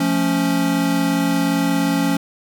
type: chord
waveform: square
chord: F augmented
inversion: none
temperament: equal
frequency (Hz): 174.61 / 220 / 277.2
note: F3 / A3 / C#4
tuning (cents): 0 / 0 / 0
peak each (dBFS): -22 / -25 / -19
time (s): 0-2.17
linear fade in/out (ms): 5
effects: none